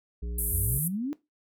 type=harmonic tone; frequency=59 Hz; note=A#1; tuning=22 cents sharp; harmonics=1 / 3 / 5 / 7; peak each=-31 / -43 / -50 / -47 dBFS; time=0.22-0.79 s; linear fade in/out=10 ms
type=band-pass noise; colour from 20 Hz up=white; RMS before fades=-31 dBFS; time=0.38-0.88 s; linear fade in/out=5 ms; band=9700 to 13000 Hz; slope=48 dB/octave
type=exponential sweep; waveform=sine; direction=up; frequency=78.2 to 305.4 Hz; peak=-28 dBFS; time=0.52-1.13 s; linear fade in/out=0 ms
effects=noise-tail reverb RT60 0.2 s tail -18 dB re dry